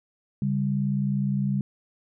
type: tone pair together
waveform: sine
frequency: 138.59 / 198.33 Hz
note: C#3 / G3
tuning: 0 / +20 cents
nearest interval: tritone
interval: 620 cents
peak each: -25 dBFS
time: 0.42-1.61 s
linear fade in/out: 2 ms
effects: none